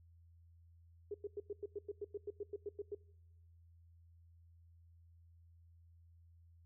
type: tone bursts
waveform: sine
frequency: 410 Hz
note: G#4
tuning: 22 cents flat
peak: -39 dBFS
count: 15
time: 1.11-2.949 s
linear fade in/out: 5 ms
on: 33 ms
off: 96 ms
effects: noise-tail reverb RT60 1.0 s tail -24 dB re dry + added 84 Hz sine -61 dBFS peak until 6.65 s